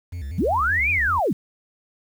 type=tone with vibrato; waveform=triangle; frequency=77.8 Hz; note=D#2; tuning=in tune; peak=-26 dBFS; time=0.12-1.2 s; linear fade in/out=10 ms; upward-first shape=square; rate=5.2 Hz; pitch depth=200 cents each way
type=linear two-way sweep; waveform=sine; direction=up then down; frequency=130.81 to 2492 to 130.81 Hz; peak=-18 dBFS; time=0.38-1.33 s; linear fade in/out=5 ms; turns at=0.9 s
effects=8-bit